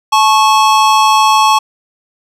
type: tone pair together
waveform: square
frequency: 867 / 1100 Hz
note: A5 / C#6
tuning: -26 / -14 cents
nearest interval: major third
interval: 412 cents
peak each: -10 dBFS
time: 0.12-1.59 s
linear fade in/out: 10 ms
effects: low-pass 9000 Hz 12 dB/octave